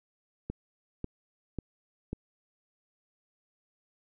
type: click train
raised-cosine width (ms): 3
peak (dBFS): -21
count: 4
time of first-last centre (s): 0.5-2.13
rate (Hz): 1.84
effects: none